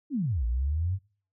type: exponential two-way sweep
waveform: sine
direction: down then up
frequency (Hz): 317.7 to 55.7 to 99.7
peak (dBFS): -25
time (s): 0.1-0.99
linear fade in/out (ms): 50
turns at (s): 0.45
effects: noise-tail reverb RT60 0.4 s tail -20 dB re dry